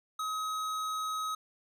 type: tone with hard clipping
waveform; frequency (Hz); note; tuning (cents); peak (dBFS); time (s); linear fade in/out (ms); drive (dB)
sine; 1270; D#6; +35; -34; 0.19-1.35; 5; 15
effects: none